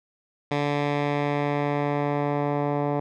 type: tone with low-pass filter sweep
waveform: 10% pulse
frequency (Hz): 145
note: D3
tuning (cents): -22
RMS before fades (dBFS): -25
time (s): 0.51-3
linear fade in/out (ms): 5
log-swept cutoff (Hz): 3500 to 1000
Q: 0.9
effects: none